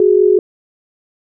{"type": "tone pair together", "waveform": "sine", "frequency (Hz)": [369.6, 415.3], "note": ["F#4", "G#4"], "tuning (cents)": [-2, 0], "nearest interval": "major second", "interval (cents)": 202, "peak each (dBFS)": -10, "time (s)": [0, 0.39], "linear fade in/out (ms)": 2, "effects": []}